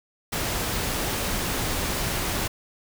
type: noise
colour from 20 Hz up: pink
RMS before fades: -27 dBFS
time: 0.32-2.48 s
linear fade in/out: 10 ms
effects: none